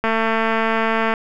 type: click train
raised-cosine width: 0.5 ms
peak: -5 dBFS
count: 247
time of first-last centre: 0.04-1.138 s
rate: 224 Hz
effects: none